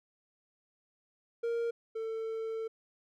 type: tone pair in turn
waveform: triangle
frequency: 466.2 / 446.9 Hz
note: A#4 / A4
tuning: 0 / +27 cents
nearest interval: minor second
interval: 73 cents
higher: first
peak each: -28 / -32 dBFS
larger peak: first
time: 1.43-1.71 / 1.95-2.68 s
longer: second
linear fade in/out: 10 ms
effects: none